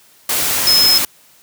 sine tone in noise, 5160 Hz, E8, 38 cents flat, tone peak -9 dBFS, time 0.67-0.98 s, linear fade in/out 2 ms, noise white, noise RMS -17 dBFS, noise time 0.29-1.05 s, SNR +5 dB, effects white hiss -49 dBFS RMS until 1.42 s + high-pass 60 Hz 12 dB/octave

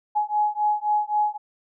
sine beating tone pair, 839 / 842.8 Hz, G#5 / G#5, +17 / +25 cents, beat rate 3.8 Hz, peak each -23 dBFS, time 0.15-1.38 s, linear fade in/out 20 ms, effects none

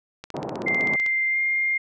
click train, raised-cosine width 0.2 ms, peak -19 dBFS, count 14, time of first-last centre 0.24-1.063 s, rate 15.8 Hz
pink band-pass noise, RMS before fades -31 dBFS, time 0.34-0.96 s, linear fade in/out 2 ms, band 160 to 910 Hz, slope 24 dB/octave
sine tone with pitch glide, 2093 to 2116 Hz, C7 to C7, 0 to +19 cents, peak -20 dBFS, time 0.66-1.78 s, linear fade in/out 10 ms, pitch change +19 cents, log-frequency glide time 1.29-1.38 s
effects none

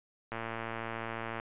click train, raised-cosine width 0.5 ms, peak -22 dBFS, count 124, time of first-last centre 0.32-1.399 s, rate 114 Hz, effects resampled to 8000 Hz

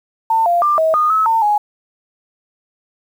sine tone with pitch steps, 899 / 694 / 1189 / 640 / 1228 / 1292 / 903 / 834 Hz, A5 / F5 / D6 / D#5 / D#6 / E6 / A5 / G#5, +37 / -11 / +21 / +49 / -23 / -35 / +45 / +7 cents, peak -11 dBFS, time 0.3-1.58 s, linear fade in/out 5 ms, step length 160 ms, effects 7-bit

